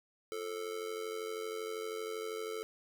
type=tone with amplitude modulation; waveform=square; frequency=440 Hz; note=A4; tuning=in tune; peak=-35 dBFS; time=0.32-2.63 s; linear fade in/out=0 ms; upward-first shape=sine; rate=92.7 Hz; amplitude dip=75%; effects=none